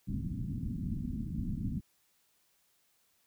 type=low-pass noise; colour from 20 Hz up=white; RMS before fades=-36 dBFS; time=0.07-1.81 s; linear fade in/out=20 ms; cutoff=250 Hz; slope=48 dB/octave; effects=white hiss -72 dBFS RMS until 3.26 s